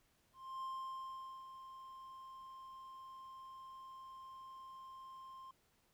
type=tone with ADSR envelope; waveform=triangle; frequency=1054 Hz; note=C6; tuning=12 cents sharp; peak=-39 dBFS; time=0.33-5.51 s; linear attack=300 ms; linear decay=820 ms; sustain=-10 dB; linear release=3 ms; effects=pink hiss -75 dBFS RMS until 5.93 s